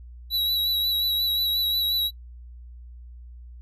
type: tone with vibrato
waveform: square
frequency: 3909 Hz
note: B7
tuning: 19 cents flat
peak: -22 dBFS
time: 0.3-2.11 s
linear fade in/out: 50 ms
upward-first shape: sine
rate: 5.6 Hz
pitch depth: 29 cents each way
effects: noise-tail reverb RT60 0.1 s tail -25 dB re dry + added 60 Hz sine -40 dBFS peak until 3.61 s